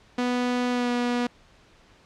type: tone with pitch glide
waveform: sawtooth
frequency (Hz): 246.7 to 243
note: B3 to B3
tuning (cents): -2 to -28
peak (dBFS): -19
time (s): 0.18-1.27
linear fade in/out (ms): 5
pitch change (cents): -26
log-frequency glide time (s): 0.71-0.9
effects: pink hiss -56 dBFS RMS until 2.05 s + low-pass 5000 Hz 12 dB/octave